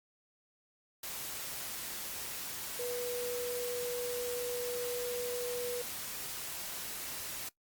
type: tone in noise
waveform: sine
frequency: 487.9 Hz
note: B4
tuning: 21 cents flat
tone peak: -35 dBFS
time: 2.79-5.82 s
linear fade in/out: 5 ms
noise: white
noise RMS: -41 dBFS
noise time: 1.03-7.49 s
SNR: +3 dB
effects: noise-tail reverb RT60 0.1 s tail -20 dB re dry + Opus 48 kbps